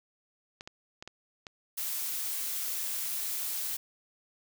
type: clicks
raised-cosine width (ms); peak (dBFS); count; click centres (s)
0.2; -25; 5; 0.609 / 0.675 / 1.025 / 1.076 / 1.468
type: noise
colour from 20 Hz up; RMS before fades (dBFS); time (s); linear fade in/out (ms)
blue; -34; 1.77-3.77; 10
effects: none